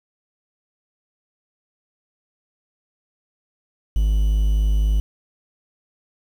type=tone with quantisation; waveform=triangle; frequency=51.91 Hz; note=G#1; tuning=in tune; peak=-13 dBFS; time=3.96-5 s; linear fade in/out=0 ms; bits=7; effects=none